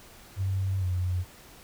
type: tone with pitch glide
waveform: sine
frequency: 95.9 to 90.52 Hz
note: G2 to F#2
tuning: -37 to -37 cents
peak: -25 dBFS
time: 0.36-1.25 s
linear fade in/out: 50 ms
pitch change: -100 cents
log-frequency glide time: 0.8-0.85 s
effects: pink hiss -51 dBFS RMS until 1.63 s